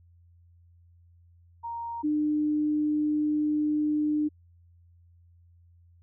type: tone pair in turn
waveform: sine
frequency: 932.3 / 300.9 Hz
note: A#5 / D4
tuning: 0 / +42 cents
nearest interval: octave + minor sixth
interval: 1958 cents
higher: first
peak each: -32 / -23 dBFS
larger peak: second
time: 1.63-2.03 / 2.03-4.29 s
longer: second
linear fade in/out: 20 ms
effects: added 86 Hz sine -55 dBFS peak until 6.02 s